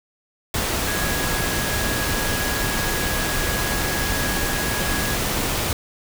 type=tone in noise; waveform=sine; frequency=1661.2 Hz; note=G#6; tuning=in tune; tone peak=-29 dBFS; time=0.87-5.15 s; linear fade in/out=2 ms; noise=pink; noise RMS=-23 dBFS; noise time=0.54-5.73 s; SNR=-9 dB; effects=none